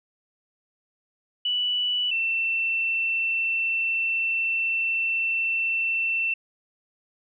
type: tone pair in turn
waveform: sine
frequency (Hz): 2960 / 2686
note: F#7 / E7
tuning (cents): 0 / +32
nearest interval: major second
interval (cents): 168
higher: first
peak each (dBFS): -22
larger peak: neither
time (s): 1.45-2.11 / 2.11-6.34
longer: second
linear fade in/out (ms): 5
effects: none